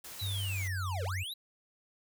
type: noise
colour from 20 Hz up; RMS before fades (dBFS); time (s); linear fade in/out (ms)
white; -46; 0.04-0.68; 5
type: linear two-way sweep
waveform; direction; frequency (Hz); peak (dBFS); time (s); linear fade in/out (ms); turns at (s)
square; down then up; 4049 to 415.3 to 4049; -38; 0.19-1.34; 10; 1.04
type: tone with pitch glide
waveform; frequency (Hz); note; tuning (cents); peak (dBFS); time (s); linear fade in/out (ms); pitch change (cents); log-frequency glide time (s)
sine; 98 to 93.3; G2 to F#2; 0 to +15; -33; 0.21-1.24; 20; -85; 0.46-0.76
effects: none